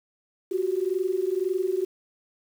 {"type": "tone pair together", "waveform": "sine", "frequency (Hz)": [362.3, 384.2], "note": ["F#4", "G4"], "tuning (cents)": [-36, -35], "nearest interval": "minor second", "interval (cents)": 101, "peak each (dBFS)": -26, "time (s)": [0.51, 1.85], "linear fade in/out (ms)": 10, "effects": ["8-bit"]}